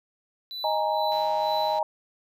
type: tone with tremolo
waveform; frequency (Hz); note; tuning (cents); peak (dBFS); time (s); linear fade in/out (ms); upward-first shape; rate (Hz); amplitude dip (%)
triangle; 3980; B7; +13; -30; 0.51-1.79; 0; sine; 2.1; 75
type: chord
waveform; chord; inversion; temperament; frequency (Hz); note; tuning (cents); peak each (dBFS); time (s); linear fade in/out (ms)
sine; D# suspended fourth; none; just; 622.3 / 829.7 / 933.4; D#5 / G#5 / A#5; 0 / -2 / +2; -27; 0.64-1.83; 2
type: click train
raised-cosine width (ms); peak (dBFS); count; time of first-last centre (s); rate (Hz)
0.2; -29; 110; 1.12-1.785; 164
effects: none